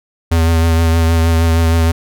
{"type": "tone with vibrato", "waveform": "square", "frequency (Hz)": 82.41, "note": "E2", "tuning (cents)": 0, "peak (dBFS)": -10, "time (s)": [0.31, 1.92], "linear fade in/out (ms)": 10, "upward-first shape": "triangle", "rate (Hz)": 6.4, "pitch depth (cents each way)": 29, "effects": []}